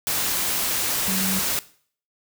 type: tone in noise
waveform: sine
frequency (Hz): 190.1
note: F#3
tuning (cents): +47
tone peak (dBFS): -26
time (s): 1.08-1.39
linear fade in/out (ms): 0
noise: white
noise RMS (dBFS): -24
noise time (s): 0.07-1.59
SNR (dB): -5
effects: noise-tail reverb RT60 0.5 s tail -18 dB re dry